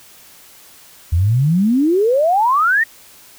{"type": "exponential sweep", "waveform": "sine", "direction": "up", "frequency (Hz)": [78.9, 1900], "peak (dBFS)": -11, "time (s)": [1.12, 2.84], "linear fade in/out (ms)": 10, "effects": ["white hiss -44 dBFS RMS until 3.38 s"]}